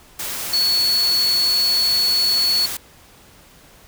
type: tone in noise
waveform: sine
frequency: 4403 Hz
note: C#8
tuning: 13 cents flat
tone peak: -15 dBFS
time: 0.53-2.66 s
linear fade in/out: 5 ms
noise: white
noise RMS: -27 dBFS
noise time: 0.19-2.77 s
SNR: +9 dB
effects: pink hiss -48 dBFS RMS until 3.87 s